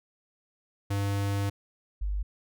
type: tone pair in turn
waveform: square / sine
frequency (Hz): 100 / 50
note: G2 / G1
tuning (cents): +35 / +35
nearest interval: octave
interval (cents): 1200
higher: first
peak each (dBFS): -27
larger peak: neither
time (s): 0.9-1.5 / 2.01-2.23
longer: first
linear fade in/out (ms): 10
effects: none